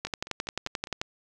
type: two click trains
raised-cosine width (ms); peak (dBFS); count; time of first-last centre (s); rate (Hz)
0.2; -24 / -12; 5 / 12; 0.07-0.872 / 0.05-1.015; 4.99 / 11.4
effects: none